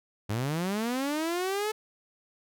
sawtooth linear sweep, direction up, 98 to 436.9 Hz, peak -24 dBFS, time 0.29-1.72 s, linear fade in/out 10 ms, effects none

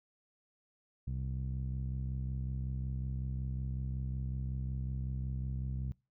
sawtooth tone with low-pass filter, 65.41 Hz, C2, in tune, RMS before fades -37 dBFS, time 1.07-5.92 s, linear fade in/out 0 ms, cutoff 150 Hz, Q 2.4, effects noise-tail reverb RT60 0.3 s tail -25 dB re dry

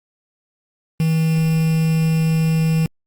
triangle tone with quantisation, 160.8 Hz, E3, 43 cents flat, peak -12 dBFS, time 1-2.86 s, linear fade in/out 0 ms, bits 5, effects Opus 32 kbps

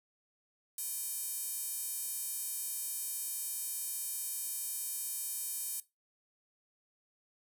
square tone with high-pass filter, 341.9 Hz, F4, 37 cents flat, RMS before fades -39 dBFS, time 0.78-5.8 s, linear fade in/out 2 ms, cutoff 9400 Hz, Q 1.5, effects noise-tail reverb RT60 0.2 s tail -17 dB re dry

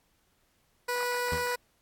15% pulse tone, 489.8 Hz, B4, 14 cents flat, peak -22 dBFS, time 0.88-1.56 s, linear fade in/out 10 ms
25% pulse tone with exponential decay, 81.4 Hz, E2, 21 cents flat, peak -25 dBFS, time 1.32-1.48 s, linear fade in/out 5 ms, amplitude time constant 34 ms
effects pink hiss -70 dBFS RMS until 1.81 s + AAC 64 kbps

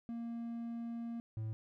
triangle tone pair in turn, 232.9 / 109.91 Hz, A#3 / A2, -1 / -1 cents, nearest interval octave + minor second, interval 1300 cents, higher first, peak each -37 / -35 dBFS, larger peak second, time 0.09-1.2 / 1.37-1.53 s, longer first, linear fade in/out 0 ms, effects none

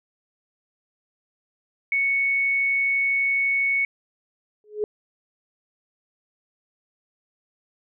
sine tone, 2217 Hz, C#7, in tune, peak -19 dBFS, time 1.92-3.85 s, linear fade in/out 2 ms
sine tone with exponential growth, 421.6 Hz, G#4, 26 cents sharp, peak -18 dBFS, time 4.64-4.84 s, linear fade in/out 1 ms, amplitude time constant 43 ms
effects none

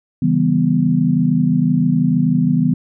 sine chord, C# half-diminished seventh, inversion none, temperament equal with one note detuned, 138.59 / 164.81 / 197.59 / 246.9 Hz, C#3 / E3 / G3 / B3, 0 / 0 / +14 / 0 cents, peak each -21 / -16 / -20 / -16 dBFS, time 0.22-2.74 s, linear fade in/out 5 ms, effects none

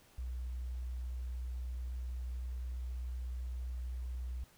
sine tone, 62 Hz, B1, 7 cents sharp, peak -37 dBFS, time 0.18-4.44 s, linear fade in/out 5 ms, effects pink hiss -64 dBFS RMS until 4.57 s

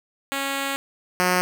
5% pulse tone pair in turn, 275.2 / 181.19 Hz, C#4 / F#3, -12 / -36 cents, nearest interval perfect fifth, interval 724 cents, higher first, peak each -13 / -7 dBFS, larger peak second, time 0.32-0.76 / 1.2-1.41 s, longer first, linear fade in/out 0 ms, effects none

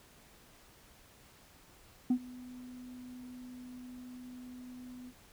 sine tone with ADSR envelope, 250 Hz, B3, 21 cents sharp, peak -21 dBFS, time 2.1-5.13 s, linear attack 6 ms, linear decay 74 ms, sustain -24 dB, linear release 53 ms, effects tanh soft clip ceiling -23 dBFS + pink hiss -60 dBFS RMS until 5.32 s

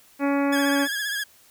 harmonic tone, 280.9 Hz, C#4, 23 cents sharp, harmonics 1 / 2 / 3 / 4 / 5 / 6 / 7 / 8 / 9, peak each -21 / -27 / -31 / -33 / -35 / -37 / -38 / -39 / -40 dBFS, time 0.19-0.88 s, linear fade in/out 50 ms
sawtooth tone with vibrato, 1661.2 Hz, G#6, in tune, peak -22 dBFS, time 0.52-1.24 s, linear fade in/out 10 ms, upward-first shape triangle, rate 15 Hz, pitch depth 68 cents each way
effects white hiss -55 dBFS RMS until 1.5 s

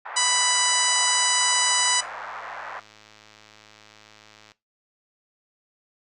white band-pass noise, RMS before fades -36 dBFS, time 0.05-2.8 s, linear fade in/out 10 ms, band 650 to 1600 Hz, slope 24 dB/octave
harmonic tone, 990 Hz, B5, 4 cents sharp, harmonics 1 / 2 / 3 / 4 / 5 / 6 / 7 / 8 / 9, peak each -28 / -28 / -28 / -28 / -28 / -28 / -28 / -28 / -28 dBFS, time 0.16-2.01 s, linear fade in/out 10 ms
click train, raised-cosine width 0.2 ms, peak -31 dBFS, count 294, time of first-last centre 1.78-4.518 s, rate 107 Hz
effects noise-tail reverb RT60 0.2 s tail -17 dB re dry

